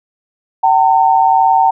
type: tone pair together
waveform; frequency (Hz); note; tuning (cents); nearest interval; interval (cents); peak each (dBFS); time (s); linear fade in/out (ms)
sine; 766.2 / 908; G5 / A#5; -40 / -46; minor third; 294; -10; 0.63-1.71; 10
effects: none